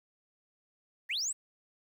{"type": "linear sweep", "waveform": "sine", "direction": "up", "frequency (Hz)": [1691, 8400], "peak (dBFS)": -29, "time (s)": [1.09, 1.33], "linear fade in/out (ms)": 20, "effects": ["tanh soft clip ceiling -28 dBFS", "10-bit"]}